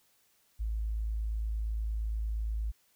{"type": "tone", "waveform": "sine", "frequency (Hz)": 54.3, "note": "A1", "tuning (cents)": -22, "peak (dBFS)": -30, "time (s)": [0.59, 2.72], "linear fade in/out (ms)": 20, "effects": ["white hiss -69 dBFS RMS until 2.95 s"]}